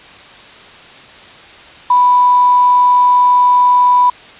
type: tone with quantisation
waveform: sine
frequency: 987.8 Hz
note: B5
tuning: in tune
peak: -6 dBFS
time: 1.9-4.1 s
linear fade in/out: 5 ms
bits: 5
effects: white hiss -37 dBFS RMS until 4.39 s + resampled to 8000 Hz